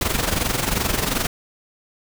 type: noise with amplitude modulation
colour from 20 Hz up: pink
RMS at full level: -19 dBFS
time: 0.01-1.27 s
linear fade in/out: 2 ms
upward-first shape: sine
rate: 22.7 Hz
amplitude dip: 70%
effects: none